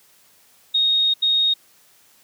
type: tone bursts at uneven times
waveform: sine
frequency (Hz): 3729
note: A#7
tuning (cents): 0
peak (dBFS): -15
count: 2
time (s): 0.74-1.14 / 1.22-1.54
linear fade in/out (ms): 10
effects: white hiss -55 dBFS RMS until 2.23 s + high-pass 80 Hz 12 dB/octave